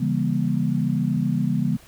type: chord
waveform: sine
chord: C# diminished seventh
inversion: none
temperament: just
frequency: 138.59 / 166.31 / 199.57 / 239.5 Hz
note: C#3 / E3 / G3 / Bb3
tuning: 0 / +16 / +31 / +47 cents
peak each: -25 dBFS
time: 0-1.77 s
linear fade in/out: 10 ms
effects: pink hiss -50 dBFS RMS until 1.87 s